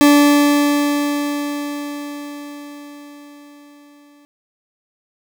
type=tone with exponential decay; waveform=40% pulse; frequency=289.9 Hz; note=D4; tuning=22 cents flat; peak=-6 dBFS; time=0.01-4.25 s; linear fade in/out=0 ms; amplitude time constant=920 ms; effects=none